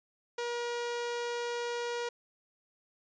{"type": "tone", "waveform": "sawtooth", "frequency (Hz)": 477.4, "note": "A#4", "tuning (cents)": 41, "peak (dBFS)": -29, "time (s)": [0.38, 2.09], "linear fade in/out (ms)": 5, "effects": ["resampled to 16000 Hz"]}